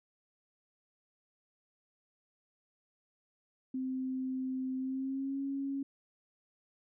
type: tone with pitch glide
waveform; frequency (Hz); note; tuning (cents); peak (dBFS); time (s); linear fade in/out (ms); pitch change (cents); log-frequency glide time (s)
sine; 260 to 275.1; C4 to C#4; -11 to -13; -33; 3.74-5.83; 5; +98; 4.77-5.41
effects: none